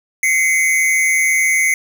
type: tone pair together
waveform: square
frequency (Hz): 2057 / 2217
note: C7 / C#7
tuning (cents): -30 / 0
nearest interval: minor second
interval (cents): 130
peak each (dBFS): -15 / -17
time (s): 0.23-1.74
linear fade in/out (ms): 2
effects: none